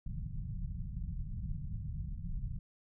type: low-pass noise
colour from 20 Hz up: pink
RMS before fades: -39 dBFS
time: 0.06-2.59 s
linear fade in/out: 5 ms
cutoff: 180 Hz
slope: 48 dB/octave
effects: none